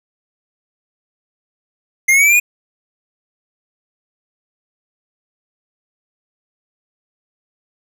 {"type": "exponential sweep", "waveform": "square", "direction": "up", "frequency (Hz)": [2086, 2489], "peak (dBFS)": -9, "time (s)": [2.08, 2.4], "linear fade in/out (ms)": 10, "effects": []}